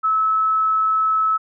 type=tone; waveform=sine; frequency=1299 Hz; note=E6; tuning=26 cents flat; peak=-15 dBFS; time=0.03-1.38 s; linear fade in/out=20 ms; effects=none